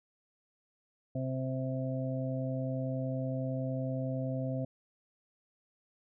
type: harmonic tone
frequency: 130.81 Hz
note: C3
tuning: in tune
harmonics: 1 / 2 / 4 / 5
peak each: -34 / -37 / -40 / -41 dBFS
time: 1.15-4.65 s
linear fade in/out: 5 ms
effects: none